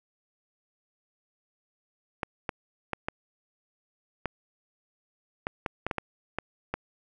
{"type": "clicks", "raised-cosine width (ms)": 0.5, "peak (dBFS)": -14, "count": 12, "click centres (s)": [2.232, 2.492, 2.933, 3.085, 4.257, 5.469, 5.662, 5.866, 5.912, 5.983, 6.386, 6.74], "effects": []}